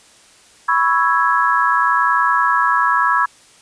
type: chord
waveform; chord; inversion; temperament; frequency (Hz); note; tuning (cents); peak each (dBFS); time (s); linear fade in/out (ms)
sine; C# minor seventh; third; equal; 987.8 / 1108.7 / 1318.5 / 1661.2; B5 / C#6 / E6 / G#6; 0 / 0 / 0 / 0; -18; 0.68-3.26; 10
effects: white hiss -48 dBFS RMS until 3.61 s + resampled to 22050 Hz